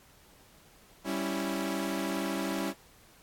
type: chord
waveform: sawtooth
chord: C# diminished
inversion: second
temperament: equal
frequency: 196 / 277.2 / 329.6 Hz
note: G3 / C#4 / E4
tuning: 0 / 0 / 0 cents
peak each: -31 dBFS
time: 1.04-2.74 s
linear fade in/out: 50 ms
effects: pink hiss -59 dBFS RMS until 3.22 s + AAC 64 kbps